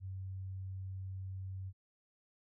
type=tone; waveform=sine; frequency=94.9 Hz; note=F#2; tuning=44 cents sharp; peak=-40 dBFS; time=0-1.73 s; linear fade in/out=50 ms; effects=none